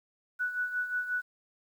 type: tone with tremolo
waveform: sine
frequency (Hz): 1479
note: F#6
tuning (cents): -1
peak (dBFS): -27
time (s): 0.39-1.22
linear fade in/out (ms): 20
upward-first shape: sine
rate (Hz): 5.6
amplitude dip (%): 65
effects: 10-bit